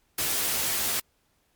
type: noise with comb filter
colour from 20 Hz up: white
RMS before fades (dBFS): -27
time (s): 0.18-1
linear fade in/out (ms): 5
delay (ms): 13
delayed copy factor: +0.6
effects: pink hiss -69 dBFS RMS until 1.55 s + MP3 96 kbps